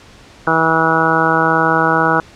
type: harmonic tone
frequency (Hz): 162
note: E3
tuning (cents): -30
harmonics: 1 / 2 / 3 / 4 / 5 / 6 / 7 / 8 / 9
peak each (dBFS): -22 / -20 / -20 / -22 / -19 / -20 / -22 / -18 / -17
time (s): 0.47-2.2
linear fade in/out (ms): 2
effects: pink hiss -42 dBFS RMS until 2.35 s + low-pass 6000 Hz 12 dB/octave